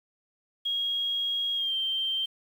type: tone with pitch glide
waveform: sine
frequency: 3281 to 3142 Hz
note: G#7 to G7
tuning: -22 to +3 cents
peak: -26 dBFS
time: 0.65-2.26 s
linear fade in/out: 10 ms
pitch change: -75 cents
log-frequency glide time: 1.55-1.74 s
effects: 9-bit